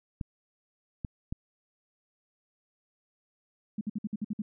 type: clicks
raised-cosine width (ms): 5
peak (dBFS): -21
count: 3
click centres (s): 0.212 / 1.048 / 1.325
type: tone bursts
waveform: sine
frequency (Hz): 210.9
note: G#3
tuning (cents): +27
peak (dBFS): -29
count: 8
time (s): 3.78-4.42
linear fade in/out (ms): 5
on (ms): 31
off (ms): 56
effects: none